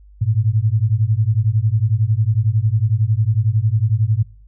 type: beating tone pair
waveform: sine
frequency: 103.83 / 114.83 Hz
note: G#2 / A#2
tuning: 0 / -26 cents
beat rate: 11 Hz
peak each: -17 dBFS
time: 0.21-4.23 s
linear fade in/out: 10 ms
effects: noise-tail reverb RT60 0.4 s tail -21 dB re dry + added 50 Hz sine -42 dBFS peak until 4.47 s